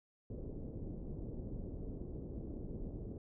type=low-pass noise; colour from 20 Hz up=pink; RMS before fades=-44 dBFS; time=0.3-3.18 s; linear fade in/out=2 ms; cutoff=450 Hz; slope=24 dB/octave; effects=none

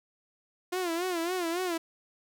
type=tone with vibrato; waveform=sawtooth; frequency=349.8 Hz; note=F4; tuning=3 cents sharp; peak=-25 dBFS; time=0.72-1.78 s; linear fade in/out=10 ms; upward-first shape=sine; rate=3.6 Hz; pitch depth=110 cents each way; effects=none

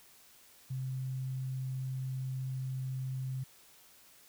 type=tone; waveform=sine; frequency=130.81 Hz; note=C3; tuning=in tune; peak=-34 dBFS; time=0.7-3.44 s; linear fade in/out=10 ms; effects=white hiss -60 dBFS RMS until 4.28 s

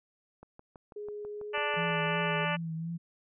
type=click train; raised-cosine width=1 ms; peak=-35 dBFS; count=11; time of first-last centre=0.43-2.069 s; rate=6.1 Hz
type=tone with pitch glide; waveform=sine; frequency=416.2 to 421.3 Hz; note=G#4 to G#4; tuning=+4 to +25 cents; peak=-37 dBFS; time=0.96-2.45 s; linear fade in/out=5 ms; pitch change=+21 cents; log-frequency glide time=1.3-1.68 s
type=harmonic tone; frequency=293.7 Hz; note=D4; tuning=in tune; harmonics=2 / 3 / 4 / 5 / 6 / 7 / 8 / 9 / 10; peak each=-36 / -36 / -37 / -39 / -37 / -41 / -39 / -38 / -40 dBFS; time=1.53-2.57 s; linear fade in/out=20 ms
type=tone with vibrato; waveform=sine; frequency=164.81 Hz; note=E3; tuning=in tune; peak=-33 dBFS; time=1.76-2.98 s; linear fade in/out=20 ms; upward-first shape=triangle; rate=2.8 Hz; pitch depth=50 cents each way
effects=none

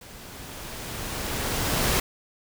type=noise with level ramp; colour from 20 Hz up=pink; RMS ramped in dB=-45 to -22 dBFS; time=0.01-2 s; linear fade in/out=5 ms; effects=none

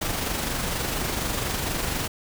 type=noise with amplitude modulation; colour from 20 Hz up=pink; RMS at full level=-26 dBFS; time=0.01-2.08 s; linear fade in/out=10 ms; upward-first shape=sine; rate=24.2 Hz; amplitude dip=35%; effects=none

